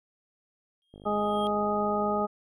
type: tone with exponential growth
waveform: triangle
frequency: 3236 Hz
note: G#7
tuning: 46 cents flat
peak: -34 dBFS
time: 0.82-1.47 s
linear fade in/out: 0 ms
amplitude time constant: 140 ms
type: click train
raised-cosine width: 2 ms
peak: -34 dBFS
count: 66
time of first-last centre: 0.94-2.22 s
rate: 50.8 Hz
type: harmonic tone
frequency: 207.8 Hz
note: G#3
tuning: 1 cent sharp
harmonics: 1 / 2 / 3 / 4 / 6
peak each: -31 / -31 / -31 / -31 / -31 dBFS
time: 1.05-2.27 s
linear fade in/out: 20 ms
effects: none